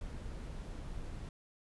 brown noise, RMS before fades -43 dBFS, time 0.01-1.29 s, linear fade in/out 2 ms, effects resampled to 24000 Hz

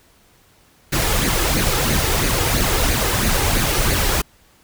pink noise with flanger, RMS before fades -18 dBFS, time 0.92-4.22 s, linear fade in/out 10 ms, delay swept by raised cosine 0.45 to 2.45 ms, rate 3 Hz, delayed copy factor +0.55, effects pink hiss -54 dBFS RMS until 4.63 s

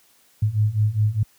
sine beating tone pair, 103.83 / 108.73 Hz, G#2 / A2, 0 / -20 cents, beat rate 4.9 Hz, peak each -21 / -19 dBFS, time 0.42-1.23 s, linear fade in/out 5 ms, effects white hiss -58 dBFS RMS until 1.38 s + high-pass 60 Hz 12 dB/octave

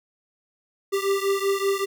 square beating tone pair, 392 / 397.2 Hz, G4 / G4, 0 / +23 cents, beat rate 5.2 Hz, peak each -24 / -26 dBFS, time 0.92-1.86 s, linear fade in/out 20 ms, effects none

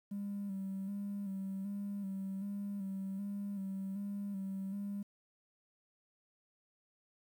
triangle tone with vibrato, 197.3 Hz, G3, 11 cents sharp, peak -34 dBFS, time 0.11-5.03 s, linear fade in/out 10 ms, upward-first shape square, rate 1.3 Hz, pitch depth 37 cents each way, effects tanh soft clip ceiling -34 dBFS + 11-bit

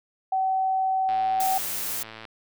sine tone, 761 Hz, F#5, 48 cents sharp, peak -21 dBFS, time 0.32-1.58 s, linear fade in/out 5 ms
click train, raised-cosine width 0.3 ms, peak -24 dBFS, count 130, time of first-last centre 1.09-2.252 s, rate 111 Hz
blue noise, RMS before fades -30 dBFS, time 1.4-2.03 s, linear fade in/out 2 ms
effects none

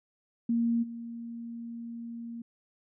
sine tone with level steps, 233.1 Hz, A#3, in tune, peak -24 / -37 dBFS, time 0.49-2.42 s, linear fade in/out 5 ms, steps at 0.82 s, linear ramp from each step 20 ms, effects none

